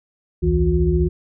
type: tone cluster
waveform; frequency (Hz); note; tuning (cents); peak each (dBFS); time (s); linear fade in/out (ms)
sine; 62.3 / 77.3 / 163.9 / 358.2; B1 / D#2 / E3 / F4; +16 / -11 / -10 / +44; -20; 0.42-1.09; 20
effects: none